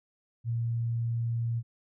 sine tone, 116.54 Hz, A#2, in tune, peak -27 dBFS, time 0.44-1.63 s, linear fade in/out 50 ms, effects none

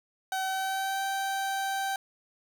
30% pulse tone with pitch glide, 761 to 778.8 Hz, F#5 to G5, +48 to -12 cents, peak -26 dBFS, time 0.32-1.96 s, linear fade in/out 2 ms, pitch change +40 cents, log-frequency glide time 0.45-1.03 s, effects none

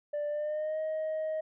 sine tone with pitch glide, 589 to 627.6 Hz, D5 to D#5, +5 to +15 cents, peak -28 dBFS, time 0.13-1.41 s, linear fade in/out 10 ms, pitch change +110 cents, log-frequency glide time 0.28-0.79 s, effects tanh soft clip ceiling -29 dBFS

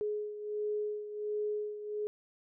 sine beating tone pair, 420 / 421.4 Hz, G#4 / G#4, +19 / +25 cents, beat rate 1.4 Hz, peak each -34 / -40 dBFS, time 0.01-2.07 s, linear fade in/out 0 ms, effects none

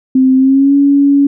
sine tone with pitch glide, 261 to 281.4 Hz, C4 to C#4, -4 to +26 cents, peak -5 dBFS, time 0.15-1.27 s, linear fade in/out 5 ms, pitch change +130 cents, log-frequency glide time 0.36-0.75 s, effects none

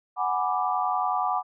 sine chord, G# half-diminished seventh, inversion third, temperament equal, 740 / 830.6 / 987.8 / 1174.7 Hz, F#5 / G#5 / B5 / D6, 0 / 0 / 0 / 0 cents, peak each -27 / -30 / -30 / -28 dBFS, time 0.16-1.43 s, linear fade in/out 50 ms, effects none

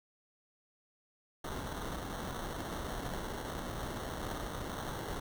pink noise with sample-and-hold, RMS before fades -40 dBFS, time 1.44-5.2 s, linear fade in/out 5 ms, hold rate 2450 Hz, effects none

